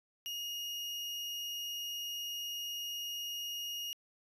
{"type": "tone", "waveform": "35% pulse", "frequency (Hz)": 2864, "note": "F7", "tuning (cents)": 43, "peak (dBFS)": -36, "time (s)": [0.26, 3.93], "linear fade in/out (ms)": 0, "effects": ["resampled to 32000 Hz"]}